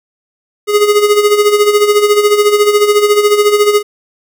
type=tone with tremolo; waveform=square; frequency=415.3 Hz; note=G#4; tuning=in tune; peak=-5 dBFS; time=0.67-3.83 s; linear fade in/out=50 ms; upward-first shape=sine; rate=14 Hz; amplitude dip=65%; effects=none